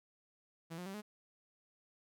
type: tone with pitch steps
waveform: sawtooth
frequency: 165 / 178.9 / 193.97 / 210.3 Hz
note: E3 / F3 / G3 / G#3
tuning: +2 / +42 / -18 / +22 cents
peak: -39 dBFS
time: 0.7-1.02 s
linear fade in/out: 20 ms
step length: 80 ms
effects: none